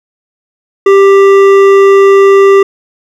sine tone with hard clipping, 393.4 Hz, G4, 6 cents sharp, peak -3 dBFS, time 0.86-2.63 s, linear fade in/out 5 ms, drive 11 dB, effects none

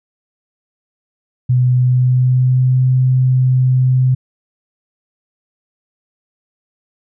sine tone with pitch glide, 125.5 to 128.51 Hz, B2 to C3, +28 to -31 cents, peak -9 dBFS, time 1.49-4.15 s, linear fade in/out 10 ms, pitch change +41 cents, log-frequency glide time 1.74-2.77 s, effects none

